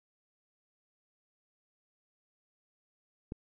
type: click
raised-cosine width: 3 ms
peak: -25 dBFS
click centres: 3.321 s
effects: none